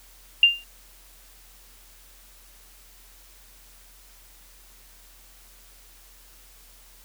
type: tone with exponential decay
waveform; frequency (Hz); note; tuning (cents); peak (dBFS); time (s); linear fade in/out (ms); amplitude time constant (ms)
sine; 2794; F7; 0; -8; 0.43-0.64; 2; 44
effects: added 42 Hz sine -53 dBFS peak until 7.04 s + white hiss -53 dBFS RMS until 7.04 s